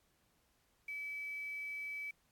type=tone with quantisation; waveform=sine; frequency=2296 Hz; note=D7; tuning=40 cents flat; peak=-40 dBFS; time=0.88-2.11 s; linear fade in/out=5 ms; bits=10; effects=pink hiss -75 dBFS RMS until 2.31 s + AAC 64 kbps